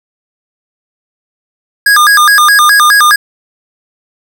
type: tone with vibrato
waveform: square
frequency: 1414 Hz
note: F6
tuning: 21 cents sharp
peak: -4 dBFS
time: 1.86-3.16 s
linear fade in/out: 5 ms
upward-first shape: square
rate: 4.8 Hz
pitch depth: 270 cents each way
effects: none